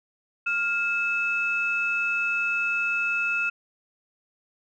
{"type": "tone pair together", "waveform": "sine", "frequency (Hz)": [1402.7, 2610], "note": ["F6", "E7"], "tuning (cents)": [7, -18], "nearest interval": "major seventh", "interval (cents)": 1075, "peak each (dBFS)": [-26, -24], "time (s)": [0.46, 3.5], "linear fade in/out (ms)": 10, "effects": ["tanh soft clip ceiling -15 dBFS"]}